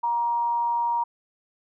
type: tone with amplitude modulation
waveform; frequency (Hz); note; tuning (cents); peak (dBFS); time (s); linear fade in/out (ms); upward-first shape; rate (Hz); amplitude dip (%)
sine; 944; A#5; +22; -20; 0.03-1.04; 10; sine; 221; 30
effects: none